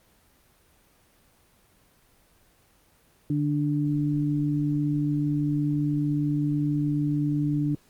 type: tone pair together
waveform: sine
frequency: 147.44 / 293.7 Hz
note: D3 / D4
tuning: +7 / 0 cents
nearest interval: octave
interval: 1193 cents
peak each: -25 / -25 dBFS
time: 3.3-7.75 s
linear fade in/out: 2 ms
effects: pink hiss -61 dBFS RMS until 7.89 s + Opus 24 kbps